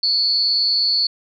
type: tone with amplitude modulation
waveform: sine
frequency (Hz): 4435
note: C#8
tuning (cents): 0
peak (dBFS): -11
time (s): 0.03-1.07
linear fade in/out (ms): 5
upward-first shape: sine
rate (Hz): 219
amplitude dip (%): 90
effects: none